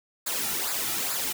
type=noise with flanger; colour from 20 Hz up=white; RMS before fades=-29 dBFS; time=0.26-1.33 s; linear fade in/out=10 ms; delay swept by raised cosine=0.33 to 1.93 ms; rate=2.3 Hz; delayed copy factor=-0.65; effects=none